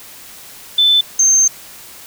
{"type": "tone pair in turn", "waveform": "sine", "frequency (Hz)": [3520, 6319], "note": ["A7", "G8"], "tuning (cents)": [0, 13], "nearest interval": "minor seventh", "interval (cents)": 1013, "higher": "second", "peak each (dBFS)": -8, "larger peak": "neither", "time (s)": [[0.78, 1.01], [1.19, 1.48]], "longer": "second", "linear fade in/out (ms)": 5, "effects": ["white hiss -37 dBFS RMS until 2.06 s"]}